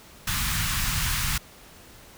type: band-stop noise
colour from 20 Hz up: pink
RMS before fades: -26 dBFS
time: 0.27-1.38 s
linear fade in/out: 5 ms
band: 180 to 1100 Hz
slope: 24 dB/octave
effects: pink hiss -49 dBFS RMS until 2.17 s